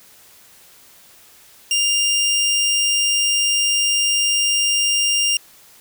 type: tone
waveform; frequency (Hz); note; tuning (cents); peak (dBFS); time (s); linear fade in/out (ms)
20% pulse; 2800; F7; +4; -11; 1.71-5.37; 2
effects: white hiss -48 dBFS RMS until 5.8 s